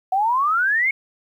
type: exponential sweep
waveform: sine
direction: up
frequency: 734 to 2217 Hz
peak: -16 dBFS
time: 0.12-0.91 s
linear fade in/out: 5 ms
effects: 9-bit